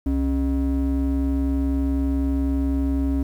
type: ring-modulated tone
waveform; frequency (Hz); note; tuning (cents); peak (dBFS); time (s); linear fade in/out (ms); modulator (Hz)
triangle; 170; F3; -46; -14; 0.06-3.23; 5; 104
effects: 9-bit